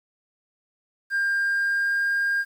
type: tone with pitch glide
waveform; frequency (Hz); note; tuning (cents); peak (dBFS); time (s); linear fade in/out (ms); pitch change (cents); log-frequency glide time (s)
triangle; 1600 to 1610.2; G6 to G6; +35 to +46; -18; 1.1-2.45; 50; +11; 1.37-2.12
effects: tanh soft clip ceiling -16 dBFS + 9-bit